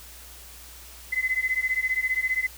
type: beating tone pair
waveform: sine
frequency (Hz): 2025 / 2040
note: B6 / C7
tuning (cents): +43 / -44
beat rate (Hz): 15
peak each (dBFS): -26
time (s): 1.12-2.47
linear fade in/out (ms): 10
effects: added 60 Hz sine -48 dBFS peak until 2.57 s + white hiss -46 dBFS RMS until 2.57 s

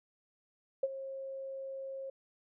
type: tone with ADSR envelope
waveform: sine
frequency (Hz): 538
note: C5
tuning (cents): +48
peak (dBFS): -25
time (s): 0.83-2.1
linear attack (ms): 5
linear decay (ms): 36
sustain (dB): -14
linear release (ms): 5
effects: none

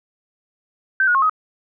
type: tone with pitch steps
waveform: sine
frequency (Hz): 1551 / 1448 / 1082 / 1261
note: G6 / F#6 / C#6 / D#6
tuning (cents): -19 / -38 / -42 / +23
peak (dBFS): -13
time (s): 1-1.296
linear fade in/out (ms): 2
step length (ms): 74
effects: none

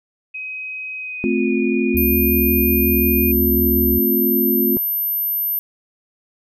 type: tone with pitch glide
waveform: sine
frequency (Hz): 2527 to 2452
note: D#7 to D#7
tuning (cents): +26 to -26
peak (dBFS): -26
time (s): 0.34-3.32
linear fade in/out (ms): 10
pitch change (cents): -52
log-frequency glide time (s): 0.97-1.56
type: chord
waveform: sine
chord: F major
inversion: first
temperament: equal with one note detuned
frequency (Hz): 220 / 261.6 / 353.1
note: A3 / C4 / F4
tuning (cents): 0 / 0 / +19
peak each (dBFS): -20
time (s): 1.24-4.77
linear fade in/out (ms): 0
type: tone with vibrato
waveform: sine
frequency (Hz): 73.42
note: D2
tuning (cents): 0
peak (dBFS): -20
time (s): 1.94-3.99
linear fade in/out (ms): 10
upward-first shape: square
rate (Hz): 5.5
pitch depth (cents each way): 77
type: tone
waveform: sine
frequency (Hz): 13000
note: G#9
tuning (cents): -38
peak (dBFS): -18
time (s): 1.97-5.59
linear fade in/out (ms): 0
effects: none

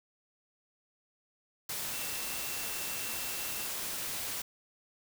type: tone in noise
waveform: sine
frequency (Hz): 2690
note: E7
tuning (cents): +34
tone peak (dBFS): -46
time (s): 1.93-3.67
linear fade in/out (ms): 5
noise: white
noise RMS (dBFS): -37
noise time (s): 1.69-4.42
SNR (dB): -12
effects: none

